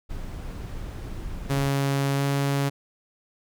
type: noise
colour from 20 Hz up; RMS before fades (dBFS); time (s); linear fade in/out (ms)
brown; -34; 0.09-1.7; 20
type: tone with pitch glide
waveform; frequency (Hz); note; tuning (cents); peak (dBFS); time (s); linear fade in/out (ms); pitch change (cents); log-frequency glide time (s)
sawtooth; 138.59 to 139.8; C#3 to C#3; 0 to +15; -18; 1.49-2.7; 20; +15; 2.16-2.23
effects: none